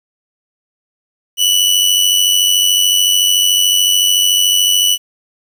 sawtooth tone with amplitude modulation, 2960 Hz, F#7, in tune, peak -4 dBFS, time 1.37-4.98 s, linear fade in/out 50 ms, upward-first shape sine, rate 93.7 Hz, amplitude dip 55%, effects 7-bit

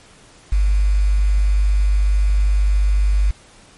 sine tone with quantisation, 50 Hz, G1, 35 cents sharp, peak -12 dBFS, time 0.52-3.31 s, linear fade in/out 5 ms, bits 6, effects pink hiss -47 dBFS RMS until 3.77 s + MP3 48 kbps

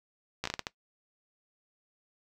slowing click train, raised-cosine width 0.2 ms, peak -15 dBFS, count 7, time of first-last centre 0.44-0.669 s, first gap 14 ms, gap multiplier 1.4, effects noise-tail reverb RT60 0.1 s tail -19 dB re dry

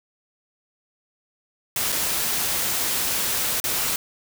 white noise with dropouts, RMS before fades -24 dBFS, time 1.76-3.96 s, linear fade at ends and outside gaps 2 ms, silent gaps 1.921-1.924 / 3.601-3.64 s, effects none

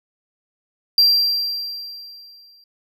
triangle tone with exponential decay, 4730 Hz, D8, 12 cents sharp, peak -8 dBFS, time 0.98-2.64 s, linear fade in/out 2 ms, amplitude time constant 360 ms, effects none

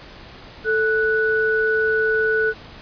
sine tone pair together, 440 / 1480 Hz, A4 / F#6, 0 / 0 cents, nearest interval octave + major sixth, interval 2100 cents, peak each -19 dBFS, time 0.64-2.54 s, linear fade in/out 50 ms, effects pink hiss -41 dBFS RMS until 2.81 s + resampled to 11025 Hz

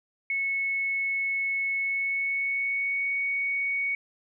sine tone with pitch glide, 2200 to 2231 Hz, C#7 to C#7, -14 to +11 cents, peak -25 dBFS, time 0.3-3.95 s, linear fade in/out 2 ms, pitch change +25 cents, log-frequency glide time 1.78-3.13 s, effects none

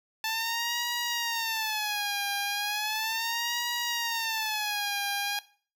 10% pulse tone with vibrato, 878 Hz, A5, 4 cents flat, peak -20 dBFS, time 0.24-5.39 s, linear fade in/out 2 ms, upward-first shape sine, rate 0.36 Hz, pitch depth 150 cents each way, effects noise-tail reverb RT60 0.4 s tail -17 dB re dry

